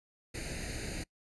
pink noise with comb filter, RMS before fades -39 dBFS, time 0.34-1.04 s, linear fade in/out 10 ms, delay 0.45 ms, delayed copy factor +0.85, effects noise-tail reverb RT60 0.1 s tail -24 dB re dry + resampled to 24000 Hz

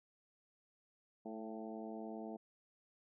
harmonic tone with a mistuned harmonic, 110 Hz, A2, in tune, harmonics 2 / 3 / 4 / 5 / 6 / 7 / 8, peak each -47 / -50 / -51 / -57 / -51 / -55 / -60 dBFS, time 1.25-2.37 s, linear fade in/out 10 ms, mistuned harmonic 6, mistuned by +31 cents, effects none

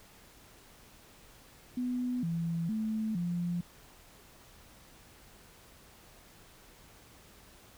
sine tone with pitch steps, 248.6 / 167.1 / 218.6 / 174 Hz, B3 / E3 / A3 / F3, +12 / +24 / -11 / -6 cents, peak -30 dBFS, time 1.77-3.61 s, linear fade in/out 5 ms, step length 460 ms, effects pink hiss -57 dBFS RMS until 7.77 s

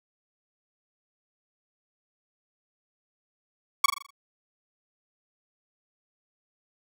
sawtooth tone with echo, 1119 Hz, C#6, 16 cents sharp, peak -11 dBFS, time 3.84-3.86 s, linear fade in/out 5 ms, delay 41 ms, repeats 6, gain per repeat -6 dB, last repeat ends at 4.106 s, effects none

